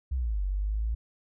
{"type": "exponential two-way sweep", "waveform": "sine", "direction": "down then up", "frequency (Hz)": [69.3, 46.73, 57], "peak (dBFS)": -26, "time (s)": [0.11, 0.95], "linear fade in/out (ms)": 10, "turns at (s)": 0.44, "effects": []}